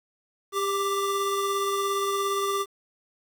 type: tone pair together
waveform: square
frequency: 397.3 / 1174.7 Hz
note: G4 / D6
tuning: +23 / 0 cents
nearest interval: octave + perfect fifth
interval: 1877 cents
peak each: -28 dBFS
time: 0.52-2.66 s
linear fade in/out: 50 ms
effects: 9-bit